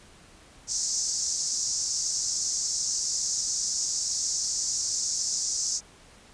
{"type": "band-pass noise", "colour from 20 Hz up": "pink", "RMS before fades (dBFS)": -29, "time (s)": [0.67, 5.81], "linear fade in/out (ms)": 50, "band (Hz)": [5300, 7300], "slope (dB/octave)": 48, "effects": ["pink hiss -53 dBFS RMS until 6.33 s", "resampled to 22050 Hz"]}